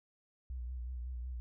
sine tone with vibrato, 61.74 Hz, B1, in tune, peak -38 dBFS, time 0.5-1.4 s, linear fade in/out 0 ms, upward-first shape sine, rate 5.4 Hz, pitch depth 62 cents each way, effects none

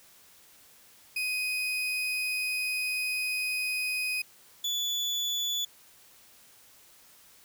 35% pulse tone pair in turn, 2501 / 3452 Hz, D#7 / A7, +8 / -34 cents, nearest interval tritone, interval 558 cents, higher second, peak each -27 / -26 dBFS, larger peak second, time 1.16-4.22 / 4.64-5.65 s, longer first, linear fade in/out 5 ms, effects white hiss -57 dBFS RMS until 7.44 s

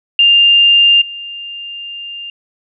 sine tone with level steps, 2800 Hz, F7, 4 cents sharp, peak -5 / -24 dBFS, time 0.19-2.3 s, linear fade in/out 2 ms, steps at 1.01 s, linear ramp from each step 10 ms, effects none

